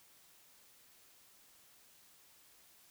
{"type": "silence", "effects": ["white hiss -64 dBFS RMS until 2.9 s"]}